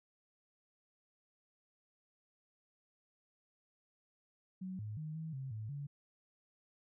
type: tone with pitch steps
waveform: sine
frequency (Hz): 186.7 / 106.4 / 154.8 / 160 / 133.5 / 108.6 / 142.7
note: F#3 / G#2 / D#3 / D#3 / C3 / A2 / D3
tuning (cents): +16 / +42 / -9 / +49 / +35 / -22 / -49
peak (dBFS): -40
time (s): 4.61-5.87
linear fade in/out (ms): 10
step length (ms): 180
effects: none